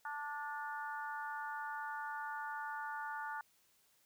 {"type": "harmonic tone with a mistuned harmonic", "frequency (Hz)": 293.7, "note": "D4", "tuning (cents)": 0, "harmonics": [3, 4, 5, 6], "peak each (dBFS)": [-43, -48, -44, -52], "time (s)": [0.05, 3.41], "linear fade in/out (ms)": 2, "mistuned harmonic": 5, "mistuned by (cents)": -21, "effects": ["white hiss -72 dBFS RMS until 4.05 s"]}